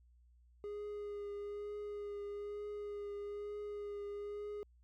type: tone with vibrato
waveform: triangle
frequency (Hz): 411.4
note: G#4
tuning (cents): -16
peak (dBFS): -39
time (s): 0.64-4.63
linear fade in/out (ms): 0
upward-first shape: triangle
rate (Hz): 1.1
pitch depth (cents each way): 19
effects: added 60 Hz sine -63 dBFS peak until 4.83 s